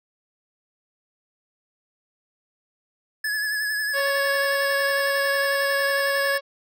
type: tone with vibrato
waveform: square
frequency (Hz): 1705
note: G#6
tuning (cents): +45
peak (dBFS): -24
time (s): 3.24-6.38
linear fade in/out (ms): 5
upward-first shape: sine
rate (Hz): 11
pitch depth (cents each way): 40
type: harmonic tone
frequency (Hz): 554.4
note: C#5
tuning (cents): 0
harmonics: 1 / 2 / 3 / 4 / 5 / 6 / 7 / 8 / 9 / 10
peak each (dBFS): -24 / -30 / -34 / -36 / -38 / -40 / -41 / -42 / -43 / -44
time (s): 3.93-6.41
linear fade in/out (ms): 50
effects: none